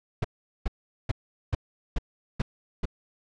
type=noise bursts; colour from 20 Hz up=brown; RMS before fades=-25 dBFS; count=7; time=0.22-2.855 s; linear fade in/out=5 ms; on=25 ms; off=410 ms; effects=low-pass 5000 Hz 12 dB/octave